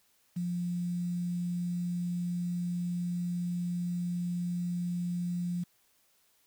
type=tone with quantisation; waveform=sine; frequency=175.7 Hz; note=F3; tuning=11 cents sharp; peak=-30 dBFS; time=0.36-5.64 s; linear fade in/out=10 ms; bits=9; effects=white hiss -69 dBFS RMS until 6.46 s